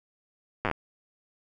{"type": "slowing click train", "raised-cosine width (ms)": 0.5, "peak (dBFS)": -12, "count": 7, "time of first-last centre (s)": [0.65, 0.713], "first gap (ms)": 8, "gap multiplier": 1.11, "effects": []}